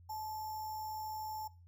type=tone with sample-and-hold; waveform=sine; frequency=866 Hz; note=A5; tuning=28 cents flat; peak=-39 dBFS; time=0.09-1.48 s; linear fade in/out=10 ms; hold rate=6300 Hz; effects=noise-tail reverb RT60 0.3 s tail -19 dB re dry + added 87 Hz sine -56 dBFS peak until 1.67 s